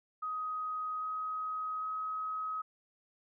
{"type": "tone with pitch steps", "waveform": "sine", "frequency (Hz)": [1256, 1263.3, 1270.6], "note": ["D#6", "D#6", "D#6"], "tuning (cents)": [16, 26, 36], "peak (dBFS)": -34, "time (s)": [0.22, 2.62], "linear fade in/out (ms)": 10, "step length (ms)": 800, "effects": []}